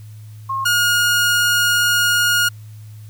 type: tone pair in turn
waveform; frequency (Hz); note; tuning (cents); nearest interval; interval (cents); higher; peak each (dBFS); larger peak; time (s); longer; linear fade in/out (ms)
sine / sawtooth; 1076 / 1431.7; C6 / F6; +48 / +43; perfect fourth; 495; second; -19 / -10; second; 0.49-0.65 / 0.65-2.49; second; 10
effects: added 107 Hz sine -34 dBFS peak until 3.09 s + white hiss -53 dBFS RMS until 3.09 s